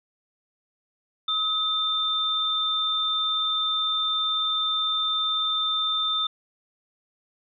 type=tone pair together; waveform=sine; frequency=1274 / 3581 Hz; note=D#6 / A7; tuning=+41 / +30 cents; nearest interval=octave + tritone; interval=1789 cents; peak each=-29 / -23 dBFS; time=1.28-6.27 s; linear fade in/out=5 ms; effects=none